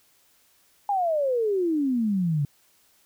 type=exponential sweep; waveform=sine; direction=down; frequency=830.6 to 138.59 Hz; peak=-21 dBFS; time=0.89-2.45 s; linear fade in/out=2 ms; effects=white hiss -62 dBFS RMS until 3.05 s